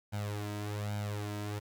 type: tone with flanger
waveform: sawtooth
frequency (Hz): 103.83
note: G#2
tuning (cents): 0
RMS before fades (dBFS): -37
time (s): 0.12-1.6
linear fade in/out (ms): 20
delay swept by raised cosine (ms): 1.3 to 3.1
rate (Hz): 1.2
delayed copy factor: +0.75
effects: 10-bit